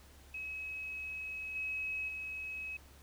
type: tone with level steps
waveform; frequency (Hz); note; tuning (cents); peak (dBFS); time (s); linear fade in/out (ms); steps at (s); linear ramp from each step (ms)
sine; 2559; D#7; +48; -39 / -35 / -39; 0.34-2.77; 5; 1.55 / 2.08; 10
effects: added 69 Hz sine -57 dBFS peak until 3.02 s + pink hiss -61 dBFS RMS until 3.02 s